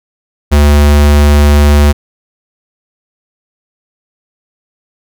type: tone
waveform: square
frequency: 73.1 Hz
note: D2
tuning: 7 cents flat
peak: -4 dBFS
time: 0.51-1.93 s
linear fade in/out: 20 ms
effects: none